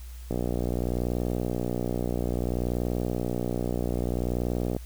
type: click train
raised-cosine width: 2 ms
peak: -15 dBFS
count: 271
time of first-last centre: 0.31-4.765 s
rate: 60.6 Hz
effects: added 60 Hz sine -38 dBFS peak until 4.85 s + white hiss -53 dBFS RMS until 4.85 s